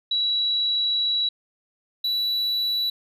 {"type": "tone pair in turn", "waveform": ["sine", "triangle"], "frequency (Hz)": [3911, 3938], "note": ["B7", "B7"], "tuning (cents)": [-18, -6], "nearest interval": "unison", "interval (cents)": 12, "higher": "second", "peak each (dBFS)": -20, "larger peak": "neither", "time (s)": [[0.11, 1.29], [2.04, 2.9]], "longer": "first", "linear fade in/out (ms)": 5, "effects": []}